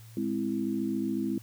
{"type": "chord", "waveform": "sine", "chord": "Ab augmented", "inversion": "none", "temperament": "equal", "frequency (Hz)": [207.7, 261.6, 329.6], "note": ["Ab3", "C4", "E4"], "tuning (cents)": [0, 0, 0], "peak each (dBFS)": -32, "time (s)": [0.17, 1.38], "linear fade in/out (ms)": 2, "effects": ["added 113 Hz sine -47 dBFS peak until 1.42 s", "white hiss -57 dBFS RMS until 1.42 s"]}